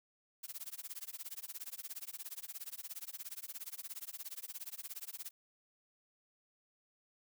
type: noise with tremolo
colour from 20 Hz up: blue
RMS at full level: -43 dBFS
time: 0.43-5.31 s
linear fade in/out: 10 ms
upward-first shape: sine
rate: 17 Hz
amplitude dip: 100%
effects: none

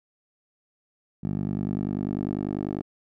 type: tone with band-pass filter sweep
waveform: 10% pulse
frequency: 50.1 Hz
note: G1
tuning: 38 cents sharp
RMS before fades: -29 dBFS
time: 1.23-2.82 s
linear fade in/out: 10 ms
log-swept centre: 180 to 340 Hz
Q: 1.5
effects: none

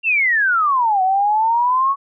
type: exponential two-way sweep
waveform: sine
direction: down then up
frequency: 2782 to 740 to 1120 Hz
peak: -13 dBFS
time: 0.03-1.96 s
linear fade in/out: 50 ms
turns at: 1.02 s
effects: none

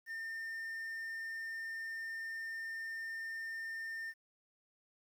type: tone with quantisation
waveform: triangle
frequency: 1809 Hz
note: A6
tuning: 48 cents sharp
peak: -38 dBFS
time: 0.06-4.14 s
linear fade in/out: 50 ms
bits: 11
effects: none

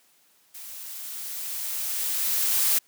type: noise with level ramp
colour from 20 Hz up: blue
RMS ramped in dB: -41 to -21 dBFS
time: 0.54-2.79 s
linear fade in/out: 10 ms
effects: white hiss -62 dBFS RMS until 2.87 s + high-pass 150 Hz 12 dB/octave

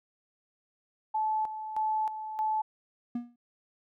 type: tone with tremolo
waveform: sine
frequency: 867 Hz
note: A5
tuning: 26 cents flat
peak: -26 dBFS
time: 1.14-2.62 s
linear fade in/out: 10 ms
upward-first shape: square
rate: 1.6 Hz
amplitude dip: 65%
type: tone with exponential decay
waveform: triangle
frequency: 239.9 Hz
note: A#3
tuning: 50 cents sharp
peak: -25 dBFS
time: 3.15-3.36 s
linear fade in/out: 5 ms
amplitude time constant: 45 ms
effects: none

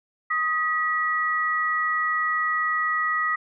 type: tone pair together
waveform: sine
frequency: 1251.8 / 1936 Hz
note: D#6 / B6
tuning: +10 / -35 cents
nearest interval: minor sixth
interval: 755 cents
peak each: -24 dBFS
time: 0.3-3.36 s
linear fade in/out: 10 ms
effects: none

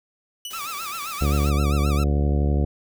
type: tone with exponential decay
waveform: sawtooth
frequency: 2960 Hz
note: F#7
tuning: in tune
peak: -25 dBFS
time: 0.45-0.7 s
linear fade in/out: 2 ms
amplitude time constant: 53 ms
type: noise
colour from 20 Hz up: white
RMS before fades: -38 dBFS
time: 0.5-1.5 s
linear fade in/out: 10 ms
type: tone with vibrato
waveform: sawtooth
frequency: 1240 Hz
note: D#6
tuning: 6 cents flat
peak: -26 dBFS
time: 0.53-2.04 s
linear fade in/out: 5 ms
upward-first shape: sine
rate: 7.6 Hz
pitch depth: 150 cents each way
type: harmonic tone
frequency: 72 Hz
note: D2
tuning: 34 cents flat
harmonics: 1 / 2 / 3 / 4 / 5 / 6 / 7 / 8 / 10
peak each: -19 / -25 / -29 / -31 / -33 / -35 / -36 / -37 / -39 dBFS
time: 1.21-2.65 s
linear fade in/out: 5 ms
effects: none

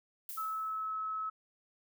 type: noise with exponential decay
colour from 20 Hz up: violet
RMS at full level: -41 dBFS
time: 0.29-0.94 s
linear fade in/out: 0 ms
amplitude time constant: 140 ms
type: tone with pitch glide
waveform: sine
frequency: 1300 to 1292.5 Hz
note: E6 to E6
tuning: -24 to -34 cents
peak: -34 dBFS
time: 0.37-1.3 s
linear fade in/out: 10 ms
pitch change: -10 cents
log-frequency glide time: 0.6-0.97 s
effects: none

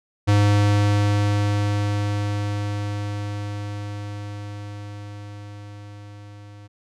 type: tone with level ramp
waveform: square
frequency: 102.8 Hz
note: G#2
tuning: 17 cents flat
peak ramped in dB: -14 to -41 dBFS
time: 0.27-6.68 s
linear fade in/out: 20 ms
effects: low-pass 7000 Hz 12 dB/octave

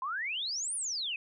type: exponential two-way sweep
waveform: sine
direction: up then down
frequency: 1000 to 9970 to 2474 Hz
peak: -32 dBFS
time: 0.02-1.16 s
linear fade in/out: 2 ms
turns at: 0.75 s
effects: none

